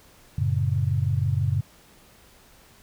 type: chord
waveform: sine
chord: F# minor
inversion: none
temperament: equal with one note detuned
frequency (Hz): 92.5 / 112.44 / 138.59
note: F#2 / A2 / C#3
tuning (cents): 0 / +38 / 0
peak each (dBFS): -25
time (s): 0.38-1.61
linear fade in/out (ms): 5
effects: pink hiss -54 dBFS RMS until 2.82 s